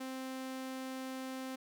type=tone; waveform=sawtooth; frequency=261.6 Hz; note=C4; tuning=in tune; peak=-36 dBFS; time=0-1.56 s; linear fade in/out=10 ms; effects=none